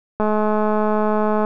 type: click train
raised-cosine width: 1 ms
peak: -7 dBFS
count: 267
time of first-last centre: 0.2-1.449 s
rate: 213 Hz
effects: none